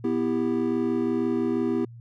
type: chord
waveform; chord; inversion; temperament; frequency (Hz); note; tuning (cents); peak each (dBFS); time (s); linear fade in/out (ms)
triangle; E minor; second; just; 247.2 / 329.6 / 395.6; B3 / E4 / G4; +2 / 0 / +16; -24 / -25 / -26; 0.04-1.85; 5
effects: added 117 Hz sine -41 dBFS peak until 2 s